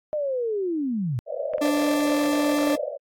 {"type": "linear sweep", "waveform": "sine", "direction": "down", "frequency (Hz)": [618, 110], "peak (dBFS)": -23, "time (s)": [0.13, 1.19], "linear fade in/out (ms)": 0}
{"type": "band-pass noise", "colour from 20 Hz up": "white", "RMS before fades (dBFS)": -28, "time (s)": [1.26, 2.98], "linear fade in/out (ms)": 50, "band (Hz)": [510, 640], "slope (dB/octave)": 96}
{"type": "clicks", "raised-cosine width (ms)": 0.5, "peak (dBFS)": -24, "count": 2, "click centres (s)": [1.536, 1.582]}
{"type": "tone", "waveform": "40% pulse", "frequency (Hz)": 293.7, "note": "D4", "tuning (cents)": 0, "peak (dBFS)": -20, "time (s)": [1.61, 2.76], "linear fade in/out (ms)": 10}
{"effects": ["AAC 64 kbps"]}